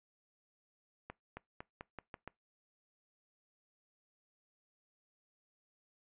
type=accelerating click train; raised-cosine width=0.5 ms; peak=-29 dBFS; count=7; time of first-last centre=1.1-2.276 s; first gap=270 ms; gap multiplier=0.87; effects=noise-tail reverb RT60 0.2 s tail -23 dB re dry + resampled to 8000 Hz